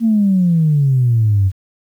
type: exponential sweep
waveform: sine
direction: down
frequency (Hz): 233 to 92.5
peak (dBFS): -9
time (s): 0-1.52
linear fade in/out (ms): 50
effects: tanh soft clip ceiling -5 dBFS + 8-bit